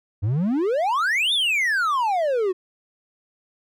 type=exponential two-way sweep; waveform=triangle; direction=up then down; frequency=93.4 to 3672 to 355 Hz; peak=-17 dBFS; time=0.22-2.53 s; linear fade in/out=20 ms; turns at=1.33 s; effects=none